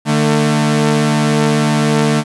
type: tone pair together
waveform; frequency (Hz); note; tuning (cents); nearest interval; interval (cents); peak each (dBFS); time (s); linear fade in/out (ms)
sawtooth; 150 / 224.1; D3 / A3; +37 / +32; perfect fifth; 695; -10; 0.05-2.24; 50
effects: resampled to 24000 Hz + 7-bit